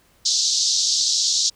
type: band-pass noise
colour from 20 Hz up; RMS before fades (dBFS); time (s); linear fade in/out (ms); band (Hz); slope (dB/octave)
white; -20; 0.25-1.5; 10; 3800 to 6600; 48
effects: pink hiss -58 dBFS RMS until 1.55 s